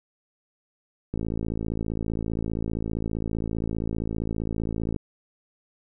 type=click train; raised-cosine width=3 ms; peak=-16 dBFS; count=212; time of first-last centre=1.14-4.962 s; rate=55.2 Hz; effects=none